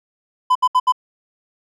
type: tone bursts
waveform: triangle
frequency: 1008 Hz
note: B5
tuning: 35 cents sharp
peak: -9 dBFS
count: 4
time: 0.5-0.923 s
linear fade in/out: 10 ms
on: 54 ms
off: 69 ms
effects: none